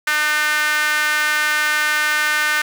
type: tone with high-pass filter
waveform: sawtooth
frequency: 302.2 Hz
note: D4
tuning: 50 cents sharp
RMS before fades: -18 dBFS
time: 0.07-2.62 s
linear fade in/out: 5 ms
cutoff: 1600 Hz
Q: 3.4
effects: none